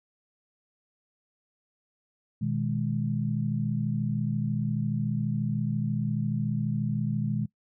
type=chord; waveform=sine; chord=G# minor; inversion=first; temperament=equal with one note detuned; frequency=121.28 / 155.56 / 207.7 Hz; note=B2 / D#3 / G#3; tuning=-31 / 0 / 0 cents; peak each=-30 dBFS; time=2.41-7.46 s; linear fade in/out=10 ms; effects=noise-tail reverb RT60 0.1 s tail -21 dB re dry